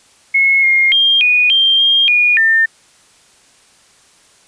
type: tone with pitch steps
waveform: sine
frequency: 2178 / 2133 / 3206 / 2468 / 3174 / 3215 / 2444 / 1801 Hz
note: C#7 / C7 / G7 / D#7 / G7 / G7 / D#7 / A6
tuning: -31 / +33 / +38 / -15 / +21 / +43 / -32 / +40 cents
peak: -8 dBFS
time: 0.34-2.66 s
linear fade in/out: 10 ms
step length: 290 ms
effects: white hiss -49 dBFS RMS until 4.47 s + resampled to 22050 Hz